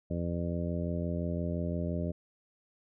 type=harmonic tone; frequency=85.8 Hz; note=F2; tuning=30 cents flat; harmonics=1 / 2 / 3 / 4 / 5 / 6 / 7; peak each=-35 / -34 / -39 / -42 / -44 / -45 / -40 dBFS; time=0.1-2.12 s; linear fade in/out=10 ms; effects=none